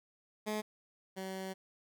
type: tone pair in turn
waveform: 15% pulse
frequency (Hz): 213.2 / 189.94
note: G#3 / F#3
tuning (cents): +46 / +46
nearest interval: major second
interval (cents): 200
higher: first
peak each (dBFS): -28 / -33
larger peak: first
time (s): 0.46-0.62 / 1.16-1.54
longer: second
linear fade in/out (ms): 20
effects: none